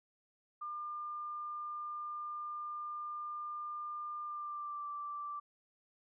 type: tone with pitch glide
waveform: sine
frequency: 1200 to 1169.9 Hz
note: D6 to D6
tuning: +37 to -7 cents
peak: -39 dBFS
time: 0.61-5.4 s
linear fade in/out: 10 ms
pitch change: -44 cents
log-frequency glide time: 4.24-4.87 s
effects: none